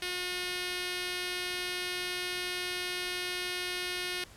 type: tone with notch filter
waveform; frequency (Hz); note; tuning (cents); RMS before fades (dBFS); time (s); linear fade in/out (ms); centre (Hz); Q
5% pulse; 360; F#4; -47; -35; 0.02-4.24; 2; 890; 0.84
effects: pink hiss -54 dBFS RMS until 4.36 s + low-pass 11000 Hz 12 dB/octave